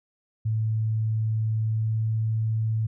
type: tone with pitch glide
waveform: sine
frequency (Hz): 110 to 110.7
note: A2 to A2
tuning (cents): 0 to +11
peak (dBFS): -22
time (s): 0.45-2.87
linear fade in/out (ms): 10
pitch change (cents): +11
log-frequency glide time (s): 1.6-2.06
effects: none